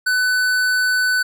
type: tone with tanh clipping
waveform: sine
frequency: 1500 Hz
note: F#6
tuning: 23 cents sharp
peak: -17 dBFS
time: 0.06-1.23 s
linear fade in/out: 10 ms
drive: 17 dB
effects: none